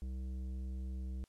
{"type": "tone with tanh clipping", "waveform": "sine", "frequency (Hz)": 64.4, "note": "C2", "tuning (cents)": -27, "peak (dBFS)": -40, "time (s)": [0.02, 1.24], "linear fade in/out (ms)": 0, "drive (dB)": 11, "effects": ["white hiss -74 dBFS RMS until 1.28 s", "low-pass 10000 Hz 12 dB/octave"]}